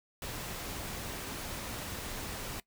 pink noise, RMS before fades -40 dBFS, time 0.22-2.6 s, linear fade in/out 2 ms, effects noise-tail reverb RT60 0.1 s tail -20 dB re dry

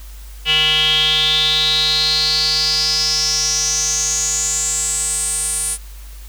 square tone with band-pass filter sweep, 154.5 Hz, D#3, 12 cents flat, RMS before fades -17 dBFS, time 0.45-5.78 s, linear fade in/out 50 ms, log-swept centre 2900 to 9500 Hz, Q 8.8, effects added 50 Hz sine -32 dBFS peak until 6.28 s + white hiss -44 dBFS RMS until 6.28 s

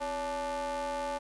square ring-modulated tone, 152 Hz, D#3, 40 cents flat, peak -30 dBFS, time 0-1.19 s, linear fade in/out 20 ms, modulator 718 Hz, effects resampled to 24000 Hz + 11-bit

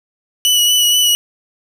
sawtooth tone with vibrato, 2949 Hz, F#7, 6 cents flat, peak -7 dBFS, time 0.45-1.15 s, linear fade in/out 0 ms, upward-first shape sine, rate 4.2 Hz, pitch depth 23 cents each way, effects none

